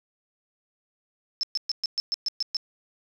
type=tone bursts; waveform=sine; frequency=5274 Hz; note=E8; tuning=in tune; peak=-23 dBFS; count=9; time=1.41-2.568 s; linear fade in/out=0 ms; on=22 ms; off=120 ms; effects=none